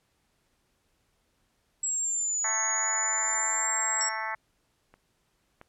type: linear two-way sweep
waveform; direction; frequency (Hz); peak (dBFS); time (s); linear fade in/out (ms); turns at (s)
sine; down then up; 7710 to 6645 to 7710; -26; 1.83-4.09; 5; 2.58
type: harmonic tone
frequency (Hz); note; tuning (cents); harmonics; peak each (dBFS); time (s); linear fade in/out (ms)
220; A3; 0; 3 / 4 / 5 / 6 / 7 / 8 / 9 / 10; -43 / -35 / -39 / -39 / -41 / -38 / -37 / -43; 2.44-4.35; 5
type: tone with exponential decay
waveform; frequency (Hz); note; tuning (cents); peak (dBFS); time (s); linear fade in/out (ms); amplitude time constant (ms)
sine; 5530; F8; -18; -27; 4.01-4.32; 0; 66
type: clicks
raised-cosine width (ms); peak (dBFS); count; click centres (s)
0.5; -37 / -31; 2; 4.94 / 5.614
effects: pink hiss -72 dBFS RMS until 5.68 s + low-pass 12000 Hz 12 dB/octave